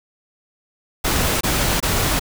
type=noise bursts; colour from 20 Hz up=pink; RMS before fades=-19 dBFS; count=3; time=1.04-2.196 s; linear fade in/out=10 ms; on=370 ms; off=23 ms; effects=none